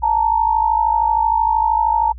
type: tone pair together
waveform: sine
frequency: 873 / 926 Hz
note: A5 / A#5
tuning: -14 / -12 cents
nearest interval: minor second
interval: 102 cents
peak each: -16 / -16 dBFS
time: 0.02-2.13 s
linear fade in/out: 20 ms
effects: added 60 Hz sine -31 dBFS peak until 2.18 s